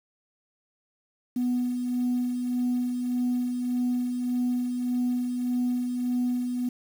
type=tone with tremolo; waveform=sine; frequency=246.9 Hz; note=B3; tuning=in tune; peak=-21 dBFS; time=1.36-6.69 s; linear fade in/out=5 ms; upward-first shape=sine; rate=1.7 Hz; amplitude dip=45%; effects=tanh soft clip ceiling -20 dBFS + 8-bit